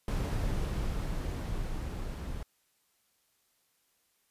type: noise with level ramp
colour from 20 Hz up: brown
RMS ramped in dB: -30 to -38 dBFS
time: 0.08-2.43 s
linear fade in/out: 2 ms
effects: white hiss -73 dBFS RMS until 4.3 s + resampled to 32000 Hz